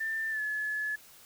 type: tone with pitch glide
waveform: sine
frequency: 1785 to 1712.3 Hz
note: A6 to A6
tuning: +24 to -48 cents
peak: -30 dBFS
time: 0-0.96 s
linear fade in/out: 10 ms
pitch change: -72 cents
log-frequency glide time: 0.3-0.41 s
effects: white hiss -55 dBFS RMS until 1.25 s